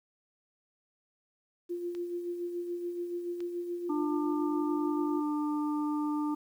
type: tone with tremolo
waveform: sine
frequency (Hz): 349.2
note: F4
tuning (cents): 0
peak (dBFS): -31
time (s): 1.69-5.22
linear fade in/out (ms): 20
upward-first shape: sine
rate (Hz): 7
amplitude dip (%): 45
type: clicks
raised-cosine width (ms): 0.2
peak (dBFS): -32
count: 2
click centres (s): 1.95 / 3.405
type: harmonic tone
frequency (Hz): 298.7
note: D4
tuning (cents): +29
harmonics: 1 / 3 / 4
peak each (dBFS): -29 / -39 / -41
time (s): 3.89-6.35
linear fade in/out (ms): 10
effects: 10-bit